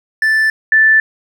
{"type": "tone pair in turn", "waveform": ["triangle", "sine"], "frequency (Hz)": [1760, 1760], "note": ["A6", "A6"], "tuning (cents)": [0, 0], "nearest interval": "unison", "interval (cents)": 0, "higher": "neither", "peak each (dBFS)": [-8, -6], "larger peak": "second", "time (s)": [[0.22, 0.5], [0.72, 1]], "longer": "neither", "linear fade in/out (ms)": 2, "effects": []}